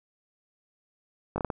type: slowing click train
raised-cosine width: 1 ms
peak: -15 dBFS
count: 5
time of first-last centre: 1.36-1.502 s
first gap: 20 ms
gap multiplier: 1.4
effects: none